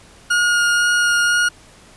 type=tone with vibrato; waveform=40% pulse; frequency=1430 Hz; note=F6; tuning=41 cents sharp; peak=-13 dBFS; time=0.3-1.49 s; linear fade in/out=10 ms; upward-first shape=sine; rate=2 Hz; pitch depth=8 cents each way; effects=pink hiss -46 dBFS RMS until 1.96 s + resampled to 24000 Hz